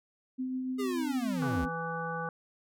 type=tone with tremolo; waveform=sine; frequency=257.5 Hz; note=C4; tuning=28 cents flat; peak=-30 dBFS; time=0.38-1.69 s; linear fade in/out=20 ms; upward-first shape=triangle; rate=6.9 Hz; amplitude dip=30%
type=linear sweep; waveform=square; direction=down; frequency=415.9 to 58.27 Hz; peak=-33 dBFS; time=0.78-1.66 s; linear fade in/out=20 ms
type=harmonic tone; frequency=165.4 Hz; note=E3; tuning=6 cents sharp; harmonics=1 / 3 / 5 / 7 / 9; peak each=-39 / -39 / -39 / -39 / -39 dBFS; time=1.42-2.29 s; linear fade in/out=2 ms
effects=none